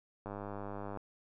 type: click train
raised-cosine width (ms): 1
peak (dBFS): -28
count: 73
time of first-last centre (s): 0.26-0.973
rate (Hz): 101
effects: none